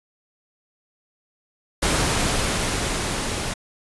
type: noise with level ramp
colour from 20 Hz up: pink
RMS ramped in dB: -20 to -27 dBFS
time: 1.82-3.54 s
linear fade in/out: 10 ms
effects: resampled to 24000 Hz